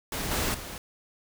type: noise with level steps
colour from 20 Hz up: pink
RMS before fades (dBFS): -32 / -28 / -39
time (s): 0.12-0.78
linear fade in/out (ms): 2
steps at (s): 0.31 / 0.54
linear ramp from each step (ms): 5
effects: none